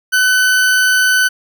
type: tone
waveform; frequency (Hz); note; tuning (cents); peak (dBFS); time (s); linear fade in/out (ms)
40% pulse; 1507; F#6; +31; -9; 0.12-1.29; 20
effects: none